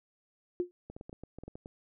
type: tone with exponential decay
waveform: sine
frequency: 355 Hz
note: F4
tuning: 28 cents sharp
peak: -24 dBFS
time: 0.6-0.71 s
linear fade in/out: 0 ms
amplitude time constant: 23 ms
type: clicks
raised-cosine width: 2 ms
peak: -31 dBFS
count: 11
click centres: 0.9 / 0.965 / 1.011 / 1.095 / 1.129 / 1.236 / 1.386 / 1.436 / 1.48 / 1.555 / 1.659 s
effects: none